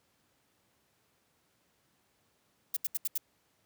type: noise bursts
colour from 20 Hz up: violet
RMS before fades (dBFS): -31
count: 5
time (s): 2.74-3.179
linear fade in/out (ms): 5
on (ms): 27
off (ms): 76
effects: pink hiss -72 dBFS RMS until 3.65 s + high-pass 100 Hz 12 dB/octave